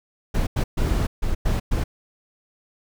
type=noise bursts at uneven times; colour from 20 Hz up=brown; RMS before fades=-21 dBFS; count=6; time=0.34-0.47 / 0.56-0.64 / 0.77-1.07 / 1.22-1.35 / 1.45-1.6 / 1.71-1.84 s; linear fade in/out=10 ms; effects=none